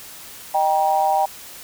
sine tone with amplitude modulation, 784 Hz, G5, in tune, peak -11 dBFS, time 0.54-1.26 s, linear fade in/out 10 ms, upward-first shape sine, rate 167 Hz, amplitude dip 95%, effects white hiss -39 dBFS RMS until 1.63 s

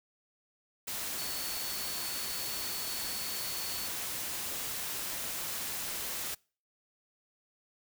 sine tone in noise, 4435 Hz, C#8, in tune, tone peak -41 dBFS, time 1.18-3.88 s, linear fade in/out 10 ms, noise white, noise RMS -37 dBFS, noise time 0.87-6.35 s, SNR -7 dB, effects noise-tail reverb RT60 0.4 s tail -26 dB re dry

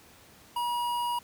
square tone with notch filter, 960 Hz, B5, 49 cents flat, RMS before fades -30 dBFS, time 0.56-1.19 s, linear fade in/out 5 ms, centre 6300 Hz, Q 0.98, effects pink hiss -55 dBFS RMS until 1.23 s + high-pass 60 Hz 12 dB/octave

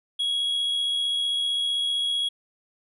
triangle tone with amplitude modulation, 3322 Hz, G#7, in tune, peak -20 dBFS, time 0.19-2.29 s, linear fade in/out 10 ms, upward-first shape sine, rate 75.5 Hz, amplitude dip 30%, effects resampled to 24000 Hz

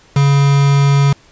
triangle tone with quantisation, 140.4 Hz, C#3, 22 cents sharp, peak -6 dBFS, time 0.16-1.13 s, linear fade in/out 5 ms, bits 3, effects pink hiss -47 dBFS RMS until 1.31 s + resampled to 16000 Hz

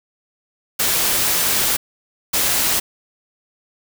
white noise bursts at uneven times, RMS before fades -18 dBFS, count 2, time 0.79-1.77 / 2.33-2.8 s, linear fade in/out 10 ms, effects none

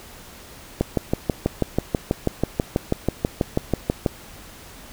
click train, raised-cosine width 2 ms, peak -5 dBFS, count 21, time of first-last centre 0.81-4.062 s, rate 6.15 Hz, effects pink hiss -43 dBFS RMS until 4.92 s

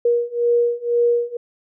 sine beating tone pair, 474.8 / 476.8 Hz, A#4 / A#4, +32 / +39 cents, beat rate 2 Hz, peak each -19 / -18 dBFS, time 0.05-1.37 s, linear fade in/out 5 ms, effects none

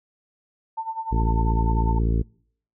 sine tone with tremolo, 895 Hz, A5, 29 cents sharp, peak -24 dBFS, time 0.77-1.99 s, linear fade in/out 10 ms, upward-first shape sine, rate 10 Hz, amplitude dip 80%
harmonic tone, 56.2 Hz, A1, 37 cents sharp, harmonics 1 / 2 / 3 / 4 / 5 / 6 / 7 / 8, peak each -20 / -26 / -30 / -32 / -34 / -36 / -37 / -38 dBFS, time 1.11-2.23 s, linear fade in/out 20 ms
effects noise-tail reverb RT60 0.6 s tail -26 dB re dry

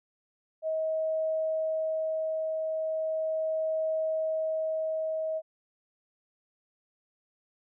sine tone with tremolo, 635 Hz, D#5, 35 cents sharp, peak -26 dBFS, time 0.62-5.42 s, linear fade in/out 50 ms, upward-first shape triangle, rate 0.38 Hz, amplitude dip 25%, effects none

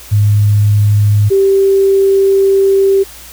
sine tone pair in turn, 103.83 / 390.3 Hz, G#2 / G4, 0 / -8 cents, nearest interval octave + major seventh, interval 2292 cents, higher second, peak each -6 dBFS, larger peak neither, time 0.11-1.3 / 1.3-3.04 s, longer second, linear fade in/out 20 ms, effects added 60 Hz sine -39 dBFS peak until 3.32 s + white hiss -34 dBFS RMS until 3.32 s

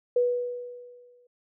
sine tone with exponential decay, 489.2 Hz, B4, 16 cents flat, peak -18 dBFS, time 0.16-1.27 s, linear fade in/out 5 ms, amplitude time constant 240 ms, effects none

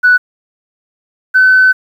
sine tone pair in turn, 1482 / 1516.6 Hz, F#6 / F#6, +2 / +42 cents, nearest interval unison, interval 40 cents, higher second, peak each -3 dBFS, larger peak neither, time 0.03-0.18 / 1.34-1.73 s, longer second, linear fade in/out 20 ms, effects tanh soft clip ceiling 0 dBFS + 7-bit

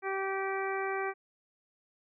harmonic tone, 387.4 Hz, G4, 20 cents flat, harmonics 1 / 2 / 3 / 4 / 5 / 6, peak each -34 / -37 / -39 / -40 / -41 / -42 dBFS, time 0.02-1.14 s, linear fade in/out 50 ms, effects none

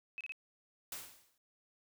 sine tone bursts, 2562 Hz, E7, 50 cents flat, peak -40 dBFS, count 3, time 0.18-0.321 s, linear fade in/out 0 ms, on 27 ms, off 30 ms
white noise with exponential decay, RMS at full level -41 dBFS, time 0.92-1.38 s, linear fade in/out 2 ms, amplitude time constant 100 ms
effects none

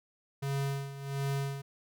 square tone with tremolo, 138.59 Hz, C#3, in tune, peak -30 dBFS, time 0.42-1.62 s, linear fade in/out 10 ms, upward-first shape sine, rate 1.4 Hz, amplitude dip 75%, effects none

